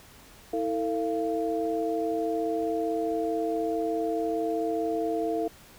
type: tone cluster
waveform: sine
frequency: 324.2 / 448.9 / 687 Hz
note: E4 / A4 / F5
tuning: -29 / +35 / -29 cents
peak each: -30 / -29 / -31 dBFS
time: 0.53-5.48 s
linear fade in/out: 5 ms
effects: pink hiss -52 dBFS RMS until 5.78 s